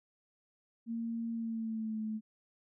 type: tone with pitch glide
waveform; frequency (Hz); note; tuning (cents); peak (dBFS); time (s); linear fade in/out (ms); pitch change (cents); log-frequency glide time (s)
sine; 230 to 217.3; A#3 to A3; -23 to -21; -34; 0.86-2.21; 50; -98; 1.32-2
effects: none